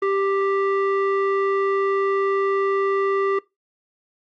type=tone with low-pass filter; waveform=square; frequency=392.7 Hz; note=G4; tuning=3 cents sharp; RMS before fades=-21 dBFS; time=0.02-3.39 s; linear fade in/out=5 ms; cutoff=1600 Hz; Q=2; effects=noise-tail reverb RT60 0.2 s tail -21 dB re dry + Opus 32 kbps